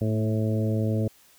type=harmonic tone with a mistuned harmonic; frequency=108.9 Hz; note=A2; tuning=17 cents flat; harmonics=1 / 2 / 3 / 4 / 5 / 6; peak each=-24 / -28 / -33 / -34 / -34 / -39 dBFS; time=0.01-1.08 s; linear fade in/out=5 ms; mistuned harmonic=2; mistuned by=+19 cents; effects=white hiss -57 dBFS RMS until 1.38 s